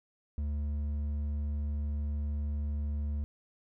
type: tone with hard clipping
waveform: sine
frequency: 73.42 Hz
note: D2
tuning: in tune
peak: -32 dBFS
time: 0.38-3.24 s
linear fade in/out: 0 ms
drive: 5 dB
effects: none